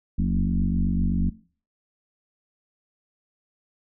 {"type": "tone with frequency modulation", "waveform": "sine", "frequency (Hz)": 122.1, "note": "B2", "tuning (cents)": -19, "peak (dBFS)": -20, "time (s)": [0.18, 1.3], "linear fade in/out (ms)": 10, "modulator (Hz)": 47.9, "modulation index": 2.5, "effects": ["noise-tail reverb RT60 0.4 s tail -19 dB re dry"]}